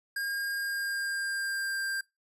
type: tone with pitch glide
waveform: square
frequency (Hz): 1617 to 1588.3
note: G#6 to G6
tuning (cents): -47 to +22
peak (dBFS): -31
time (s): 0.16-2.01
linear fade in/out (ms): 5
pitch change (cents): -31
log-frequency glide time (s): 0.56-1.8
effects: noise-tail reverb RT60 0.2 s tail -24 dB re dry + resampled to 32000 Hz